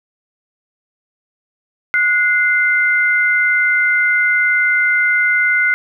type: tone pair together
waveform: sine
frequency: 1461 / 2080 Hz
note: F#6 / C7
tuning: -22 / -11 cents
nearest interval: tritone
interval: 611 cents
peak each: -14 dBFS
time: 1.94-5.74 s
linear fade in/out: 0 ms
effects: none